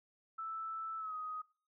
sine tone with pitch glide, 1318.5 to 1253.9 Hz, E6 to D#6, 0 to +13 cents, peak -39 dBFS, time 0.38-1.42 s, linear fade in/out 10 ms, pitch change -87 cents, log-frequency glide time 0.98-1.15 s, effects noise-tail reverb RT60 0.4 s tail -20 dB re dry

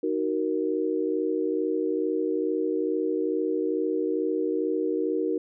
sine chord, D# minor, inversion none, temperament just, 311.1 / 373.4 / 466.7 Hz, D#4 / F#4 / A#4, 0 / +16 / +2 cents, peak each -28 dBFS, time 0.03-5.38 s, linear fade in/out 5 ms, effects none

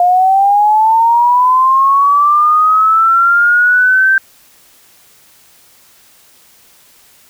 sine linear sweep, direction up, 703 to 1568 Hz, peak -6 dBFS, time 0-4.18 s, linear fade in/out 2 ms, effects white hiss -46 dBFS RMS until 7.29 s

